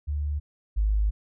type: tone pair in turn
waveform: sine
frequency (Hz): 73.42 / 52.02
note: D2 / G#1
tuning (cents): 0 / +4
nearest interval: tritone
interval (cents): 596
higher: first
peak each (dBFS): -25 / -20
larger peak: second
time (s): 0.07-0.4 / 0.76-1.11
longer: second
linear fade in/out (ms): 20
effects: none